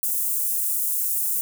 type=high-pass noise; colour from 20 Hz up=white; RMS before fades=-24 dBFS; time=0.03-1.41 s; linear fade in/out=0 ms; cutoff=8600 Hz; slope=24 dB/octave; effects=none